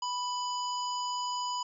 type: harmonic tone with a mistuned harmonic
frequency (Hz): 987.8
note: B5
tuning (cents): 0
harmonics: 1 / 3 / 5 / 7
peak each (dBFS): -32 / -41 / -40 / -43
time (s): 0.02-1.63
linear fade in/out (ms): 5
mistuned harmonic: 3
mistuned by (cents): +17
effects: none

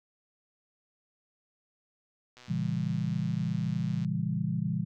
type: click train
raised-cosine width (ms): 0.2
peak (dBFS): -34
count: 209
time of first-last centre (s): 2.37-4.047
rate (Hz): 124
type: chord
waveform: sine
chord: A# diminished seventh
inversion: none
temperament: just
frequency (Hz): 116.54 / 139.85 / 167.82 / 201.4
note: A#2 / C#3 / E3 / G3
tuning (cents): 0 / +16 / +31 / +47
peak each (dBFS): -35 / -34 / -31 / -34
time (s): 2.48-4.85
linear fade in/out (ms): 20
effects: none

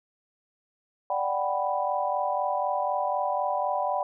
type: chord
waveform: sine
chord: G major seventh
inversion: second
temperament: equal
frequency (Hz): 587.3 / 740 / 784 / 987.8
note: D5 / F#5 / G5 / B5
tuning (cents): 0 / 0 / 0 / 0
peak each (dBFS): -30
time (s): 1.1-4.03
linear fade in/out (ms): 2
effects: none

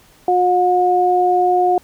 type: tone pair together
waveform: sine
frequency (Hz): 360.5 / 721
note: F#4 / F#5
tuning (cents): -45 / -45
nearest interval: octave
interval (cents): 1200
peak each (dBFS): -16 / -13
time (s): 0.28-1.78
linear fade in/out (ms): 2
effects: pink hiss -50 dBFS RMS until 1.83 s

